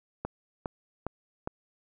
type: click train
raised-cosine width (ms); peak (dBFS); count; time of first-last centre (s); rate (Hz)
1; -18; 4; 0.25-1.474; 2.45
effects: none